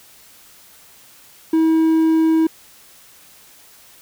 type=tone; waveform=triangle; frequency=321.5 Hz; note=E4; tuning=43 cents flat; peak=-10 dBFS; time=1.53-2.47 s; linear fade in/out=5 ms; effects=white hiss -47 dBFS RMS until 4.01 s